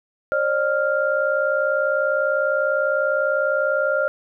sine tone cluster, 541 / 601 / 1396 Hz, C#5 / D5 / F6, -42 / +40 / -1 cents, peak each -22 dBFS, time 0.32-4.08 s, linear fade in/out 0 ms, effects none

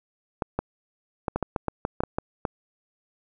clicks, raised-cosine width 1 ms, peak -11 dBFS, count 12, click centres 0.422 / 0.59 / 1.282 / 1.36 / 1.427 / 1.562 / 1.683 / 1.851 / 2.005 / 2.036 / 2.185 / 2.452 s, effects none

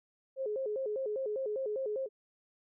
sine tone with vibrato, 474.3 Hz, A#4, 30 cents sharp, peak -32 dBFS, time 0.36-2.09 s, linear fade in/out 50 ms, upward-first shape square, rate 5 Hz, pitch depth 200 cents each way, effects none

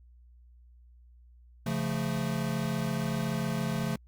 square chord, Db augmented, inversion none, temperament equal with one note detuned, 138.59 / 172.91 / 220 Hz, Db3 / F3 / A3, 0 / -17 / 0 cents, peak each -34 dBFS, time 1.66-3.96 s, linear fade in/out 5 ms, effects added 60 Hz sine -53 dBFS peak until 4.07 s + Opus 48 kbps

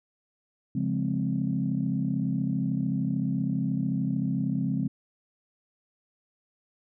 sine chord, Db major seventh, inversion none, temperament equal, 138.59 / 174.61 / 207.7 / 261.6 Hz, Db3 / F3 / Ab3 / C4, 0 / 0 / 0 / 0 cents, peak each -30 dBFS, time 0.75-4.88 s, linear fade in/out 5 ms, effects tanh soft clip ceiling -15 dBFS

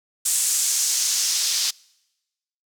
white noise with band-pass filter sweep, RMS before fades -22 dBFS, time 0.25-1.71 s, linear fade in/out 10 ms, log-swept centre 8100 to 4900 Hz, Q 2, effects noise-tail reverb RT60 1.0 s tail -26 dB re dry

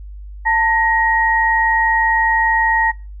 sine tone pair together, 893.2 / 1885 Hz, A5 / A#6, +26 / +19 cents, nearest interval octave + minor second, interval 1293 cents, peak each -15 / -15 dBFS, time 0.45-2.92 s, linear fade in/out 20 ms, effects noise-tail reverb RT60 0.3 s tail -23 dB re dry + added 50 Hz sine -30 dBFS peak until 3.2 s

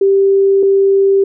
sine tone pair in turn, 392 / 392 Hz, G4 / G4, 0 / 0 cents, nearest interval unison, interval 0 cents, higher neither, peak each -7 dBFS, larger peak neither, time 0.01-0.63 / 0.63-1.24 s, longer first, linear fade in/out 5 ms, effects none

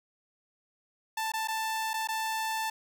sawtooth tone with dropouts, 884 Hz, A5, 8 cents sharp, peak -26 dBFS, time 1.17-2.7 s, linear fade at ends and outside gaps 5 ms, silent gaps 1.32-1.336 / 1.475-1.483 / 1.934-1.939 / 2.074-2.086 s, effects none

